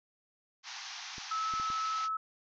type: band-pass noise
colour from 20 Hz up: white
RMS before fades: -44 dBFS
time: 0.63-2.09 s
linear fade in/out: 50 ms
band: 730 to 6300 Hz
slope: 96 dB/octave
type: clicks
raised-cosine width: 3 ms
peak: -36 dBFS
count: 4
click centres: 1.182 / 1.538 / 1.599 / 1.702 s
type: tone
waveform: sine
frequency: 1300 Hz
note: E6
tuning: 24 cents flat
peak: -31 dBFS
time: 1.31-2.17 s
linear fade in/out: 5 ms
effects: none